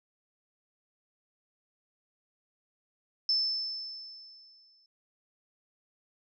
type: tone with exponential decay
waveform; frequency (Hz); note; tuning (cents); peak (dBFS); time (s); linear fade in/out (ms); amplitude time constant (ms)
sine; 5274; E8; 0; -23; 3.29-4.86; 2; 340
effects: none